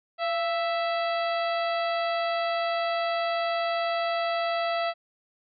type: harmonic tone with a mistuned harmonic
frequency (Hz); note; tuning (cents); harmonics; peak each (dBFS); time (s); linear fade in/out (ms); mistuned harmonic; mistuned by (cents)
659.3; E5; 0; 1 / 2 / 3 / 4 / 5 / 6 / 7; -26 / -32 / -36 / -38 / -40 / -42 / -43; 0.18-4.94; 50; 1; +53
effects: none